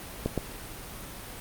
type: clicks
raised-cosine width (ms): 2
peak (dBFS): -13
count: 2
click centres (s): 0.26 / 0.377
effects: pink hiss -41 dBFS RMS until 1.4 s + Opus 32 kbps